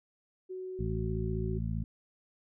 sine tone, 371.8 Hz, F#4, 8 cents sharp, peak -37 dBFS, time 0.49-1.59 s, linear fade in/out 20 ms
harmonic tone, 55.2 Hz, A1, 6 cents sharp, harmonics 1 / 2 / 3 / 4, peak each -35 / -35 / -37 / -40 dBFS, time 0.79-1.84 s, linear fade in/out 5 ms
effects none

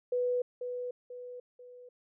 sine tone with echo, 493.9 Hz, B4, in tune, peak -27 dBFS, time 0.12-0.42 s, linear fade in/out 5 ms, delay 490 ms, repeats 3, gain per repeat -7 dB, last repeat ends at 1.89 s, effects none

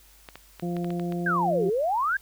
clicks, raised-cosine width 0.3 ms, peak -24 dBFS, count 8, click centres 0.288 / 0.356 / 0.597 / 0.767 / 0.845 / 0.905 / 0.997 / 1.123 s
harmonic tone, 174.1 Hz, F3, 5 cents flat, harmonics 1 / 2 / 3 / 4, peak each -28 / -32 / -41 / -38 dBFS, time 0.62-1.7 s, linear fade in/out 10 ms
sine exponential two-way sweep, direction down then up, 1661.2 to 370 to 1661.2 Hz, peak -22 dBFS, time 1.26-2.17 s, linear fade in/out 5 ms, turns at 1.66 s
effects added 50 Hz sine -56 dBFS peak until 2.21 s + white hiss -56 dBFS RMS until 2.21 s

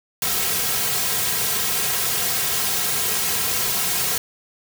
white noise with comb filter, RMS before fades -22 dBFS, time 0.22-4.18 s, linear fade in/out 2 ms, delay 3.4 ms, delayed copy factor -0.8, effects none

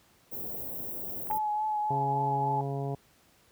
white band-stop noise, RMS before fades -37 dBFS, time 0.31-1.39 s, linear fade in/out 20 ms, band 630 to 16000 Hz, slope 24 dB/octave
clicks, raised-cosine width 0.5 ms, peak -35 / -26 dBFS, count 2, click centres 1.271 / 1.312 s
sine tone with vibrato, 851 Hz, G#5, 42 cents sharp, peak -27 dBFS, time 1.3-2.61 s, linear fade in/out 2 ms, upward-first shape triangle, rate 3.5 Hz, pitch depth 29 cents each way
harmonic tone, 138.59 Hz, C#3, in tune, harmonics 1 / 2 / 3 / 4 / 5 / 6 / 7, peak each -32 / -41 / -37 / -45 / -39 / -46 / -48 dBFS, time 1.9-2.95 s, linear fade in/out 5 ms
effects pink hiss -63 dBFS RMS until 3.51 s + high-pass 60 Hz 12 dB/octave

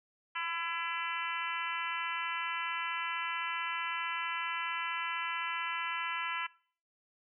harmonic tone, 335.5 Hz, E4, 31 cents sharp, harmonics 3 / 4 / 5 / 6 / 7 / 8 / 9, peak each -39 / -40 / -41 / -42 / -42 / -43 / -44 dBFS, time 0.35-6.47 s, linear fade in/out 10 ms, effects noise-tail reverb RT60 0.5 s tail -22 dB re dry

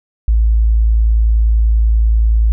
sine tone, 55.2 Hz, A1, 6 cents sharp, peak -8 dBFS, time 0.28-2.52 s, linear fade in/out 0 ms, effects none

